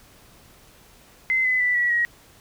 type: tone with pitch steps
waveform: sine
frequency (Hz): 2059 / 2018 / 1977.4 / 1937.8 / 1899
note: C7 / B6 / B6 / B6 / A#6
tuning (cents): -28 / +37 / +2 / -33 / +32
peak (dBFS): -18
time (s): 1.3-2.05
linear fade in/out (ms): 0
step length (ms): 150
effects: pink hiss -52 dBFS RMS until 2.4 s